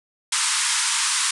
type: band-pass noise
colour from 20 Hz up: white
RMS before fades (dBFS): -22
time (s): 0.32-1.31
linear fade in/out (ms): 5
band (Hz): 890 to 10000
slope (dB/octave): 96
effects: none